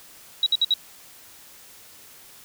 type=tone bursts; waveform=sine; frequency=3867 Hz; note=B7; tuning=37 cents flat; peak=-16 dBFS; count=4; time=0.43-0.739 s; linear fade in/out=2 ms; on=33 ms; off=59 ms; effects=white hiss -48 dBFS RMS until 2.44 s